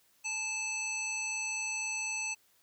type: harmonic tone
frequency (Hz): 874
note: A5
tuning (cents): -12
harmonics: 1 / 3 / 5 / 7 / 9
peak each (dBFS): -46 / -35 / -47 / -39 / -41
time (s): 0.24-2.35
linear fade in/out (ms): 20
effects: white hiss -68 dBFS RMS until 2.62 s + high-pass 60 Hz 12 dB/octave